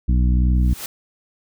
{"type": "harmonic tone", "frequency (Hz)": 61.74, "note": "B1", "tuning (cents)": 0, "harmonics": [1, 2, 3, 4, 5], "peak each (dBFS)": [-14, -24, -24, -30, -33], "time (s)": [0.08, 0.74], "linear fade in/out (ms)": 10}
{"type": "noise with exponential growth", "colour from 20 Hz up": "white", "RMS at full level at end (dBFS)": -27, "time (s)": [0.54, 0.86], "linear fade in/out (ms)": 2, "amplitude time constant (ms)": 69}
{"effects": []}